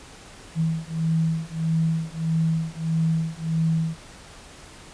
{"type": "beating tone pair", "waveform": "sine", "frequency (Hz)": [161.2, 162.8], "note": ["E3", "E3"], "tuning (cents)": [-38, -21], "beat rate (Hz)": 1.6, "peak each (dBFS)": -24, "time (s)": [0.55, 3.97], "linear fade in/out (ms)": 50, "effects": ["pink hiss -45 dBFS RMS until 4.93 s", "resampled to 22050 Hz"]}